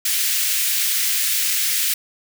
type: high-pass noise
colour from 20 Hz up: white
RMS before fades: -20 dBFS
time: 0.05-1.94 s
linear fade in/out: 5 ms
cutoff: 1800 Hz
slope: 24 dB/octave
effects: none